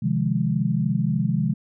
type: chord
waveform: sine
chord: F minor seventh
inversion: second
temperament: equal with one note detuned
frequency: 130.81 / 154.31 / 174.61 / 207.7 Hz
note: C3 / Eb3 / F3 / Ab3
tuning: 0 / -14 / 0 / 0 cents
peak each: -25 dBFS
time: 0.02-1.54 s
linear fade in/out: 10 ms
effects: none